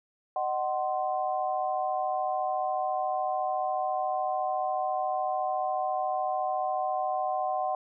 sine tone cluster, 615 / 749 / 1046 Hz, D#5 / F#5 / C6, -20 / +21 / -1 cents, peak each -33 / -28 / -35 dBFS, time 0.36-7.75 s, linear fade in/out 2 ms, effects none

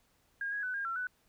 sine tone with pitch steps, 1622 / 1657 / 1501 / 1615 / 1353 / 1492 Hz, G#6 / G#6 / F#6 / G#6 / E6 / F#6, -41 / -4 / +24 / -49 / +45 / +14 cents, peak -33 dBFS, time 0.41-1.07 s, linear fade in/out 2 ms, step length 110 ms, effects pink hiss -71 dBFS RMS until 1.28 s

